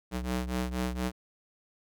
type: ring-modulated tone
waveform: sawtooth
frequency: 125 Hz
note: B2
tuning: 21 cents sharp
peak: -23 dBFS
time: 0.11-1.12 s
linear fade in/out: 50 ms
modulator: 60.4 Hz
effects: none

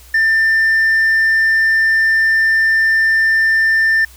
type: tone with hard clipping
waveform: triangle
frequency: 1790 Hz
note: A6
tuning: 29 cents sharp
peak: -9 dBFS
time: 0.14-4.05 s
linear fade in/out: 5 ms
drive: 1 dB
effects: added 62 Hz sine -41 dBFS peak until 4.16 s + white hiss -44 dBFS RMS until 4.16 s

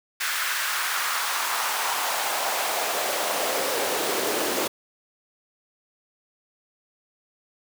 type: noise with high-pass filter sweep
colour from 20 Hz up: pink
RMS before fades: -26 dBFS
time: 0.2-4.68 s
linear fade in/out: 10 ms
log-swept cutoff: 1600 to 350 Hz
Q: 2
effects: none

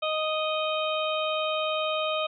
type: harmonic tone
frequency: 622.3 Hz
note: D#5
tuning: in tune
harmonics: 1 / 2 / 4 / 5 / 6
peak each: -28 / -31 / -34 / -35 / -36 dBFS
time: 0.02-2.27 s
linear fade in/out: 10 ms
effects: none

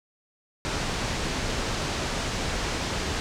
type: low-pass noise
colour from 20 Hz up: pink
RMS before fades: -29 dBFS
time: 0.65-3.2 s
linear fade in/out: 0 ms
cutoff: 7200 Hz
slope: 24 dB/octave
effects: none

